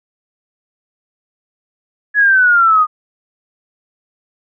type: exponential sweep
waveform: sine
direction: down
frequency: 1700 to 1220 Hz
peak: -7 dBFS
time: 2.14-2.87 s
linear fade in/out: 50 ms
effects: none